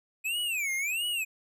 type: tone with vibrato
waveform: square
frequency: 2489 Hz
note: D#7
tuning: in tune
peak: -29 dBFS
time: 0.24-1.25 s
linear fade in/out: 20 ms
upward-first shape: sine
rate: 1.5 Hz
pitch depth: 280 cents each way
effects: none